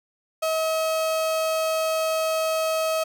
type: tone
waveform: 35% pulse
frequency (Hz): 639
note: D#5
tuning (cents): +46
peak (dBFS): -20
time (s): 0.42-3.04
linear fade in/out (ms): 10
effects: none